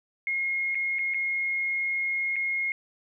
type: tone with dropouts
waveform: sine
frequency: 2151 Hz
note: C7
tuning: 47 cents sharp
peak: -25 dBFS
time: 0.27-2.72 s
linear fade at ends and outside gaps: 1 ms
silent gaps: 0.747-0.753 / 0.986-0.991 / 1.138-1.144 / 2.359-2.364 s
effects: none